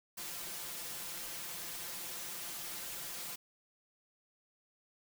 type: noise with comb filter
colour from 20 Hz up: white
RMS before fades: -43 dBFS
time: 0.17-3.36 s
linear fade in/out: 10 ms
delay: 5.8 ms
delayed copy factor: +1
effects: none